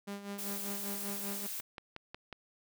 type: tone with tremolo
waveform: sawtooth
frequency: 201 Hz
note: G3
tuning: 44 cents sharp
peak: -34 dBFS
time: 0.07-1.47 s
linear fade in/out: 10 ms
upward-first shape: sine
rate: 5.1 Hz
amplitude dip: 65%
type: noise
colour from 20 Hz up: blue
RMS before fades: -40 dBFS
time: 0.38-1.61 s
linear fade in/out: 10 ms
type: click train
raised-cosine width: 0.3 ms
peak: -27 dBFS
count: 5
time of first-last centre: 1.6-2.327 s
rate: 5.5 Hz
effects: none